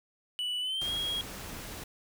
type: tone with pitch glide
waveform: triangle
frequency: 2960 to 3284 Hz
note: F#7 to G#7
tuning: 0 to -20 cents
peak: -29 dBFS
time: 0.39-1.21 s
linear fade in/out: 0 ms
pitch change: +180 cents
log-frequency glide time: 0.6-0.92 s
type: noise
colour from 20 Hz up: pink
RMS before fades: -42 dBFS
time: 0.81-1.84 s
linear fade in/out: 5 ms
effects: none